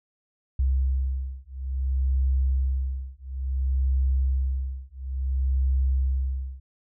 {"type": "beating tone pair", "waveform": "sine", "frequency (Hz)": [65.6, 66.18], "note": ["C2", "C2"], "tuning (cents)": [5, 20], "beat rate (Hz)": 0.58, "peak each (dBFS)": -25, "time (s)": [0.59, 6.6], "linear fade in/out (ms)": 5, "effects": []}